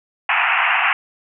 white band-pass noise, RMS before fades -17 dBFS, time 0.29-0.93 s, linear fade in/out 2 ms, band 700 to 2800 Hz, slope 96 dB/octave, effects none

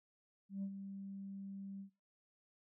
sine tone with ADSR envelope, 196 Hz, G3, in tune, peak -36 dBFS, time 0.49-1.9 s, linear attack 140 ms, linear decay 65 ms, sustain -9 dB, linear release 100 ms, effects noise-tail reverb RT60 0.3 s tail -21 dB re dry + tanh soft clip ceiling -36 dBFS

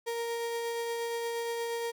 35% pulse tone with tremolo, 466.2 Hz, A#4, in tune, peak -29 dBFS, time 0.06-1.92 s, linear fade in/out 20 ms, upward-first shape triangle, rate 8.5 Hz, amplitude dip 25%, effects none

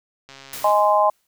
click train, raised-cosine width 0.2 ms, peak -24 dBFS, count 58, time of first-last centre 0.29-0.709 s, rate 136 Hz
white noise with exponential decay, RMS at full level -31 dBFS, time 0.53-1.27 s, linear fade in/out 2 ms, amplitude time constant 160 ms
sine chord, Ab major, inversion second, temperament just, 623 / 830.6 / 1038.3 Hz, Eb5 / Ab5 / C6, +2 / 0 / -14 cents, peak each -18 dBFS, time 0.64-1.1 s, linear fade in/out 5 ms
effects none

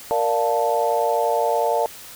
sine chord, Bb major seventh, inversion none, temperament equal, 466.2 / 587.3 / 698.5 / 880 Hz, Bb4 / D5 / F5 / A5, 0 / 0 / 0 / 0 cents, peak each -23 dBFS, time 0.11-1.86 s, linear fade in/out 0 ms, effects white hiss -40 dBFS RMS until 2.15 s

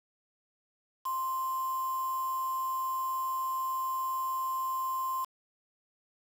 sine tone with quantisation, 1046.5 Hz, C6, in tune, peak -30 dBFS, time 1.05-5.25 s, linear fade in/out 10 ms, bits 7, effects none

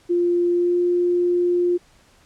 sine tone with pitch glide, 349.2 to 352.6 Hz, F4 to F4, 0 to +17 cents, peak -16 dBFS, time 0.09-1.78 s, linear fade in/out 20 ms, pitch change +17 cents, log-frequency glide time 0.52-0.78 s, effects pink hiss -55 dBFS RMS until 2.25 s + low-pass 9000 Hz 12 dB/octave

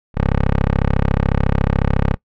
10% pulse tone, 34 Hz, C#1, 33 cents flat, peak -6 dBFS, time 0.14-2.17 s, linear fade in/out 50 ms, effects noise-tail reverb RT60 0.1 s tail -21 dB re dry + low-pass 2000 Hz 12 dB/octave

